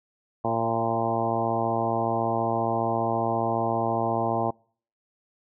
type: harmonic tone with a mistuned harmonic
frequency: 114.7 Hz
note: A#2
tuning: 28 cents flat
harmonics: 1 / 2 / 3 / 4 / 5 / 6 / 7 / 8 / 9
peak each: -33 / -32 / -32 / -33 / -32 / -29 / -30 / -33 / -34 dBFS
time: 0.44-4.51 s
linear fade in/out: 10 ms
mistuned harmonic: 6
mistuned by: -17 cents
effects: noise-tail reverb RT60 0.5 s tail -26 dB re dry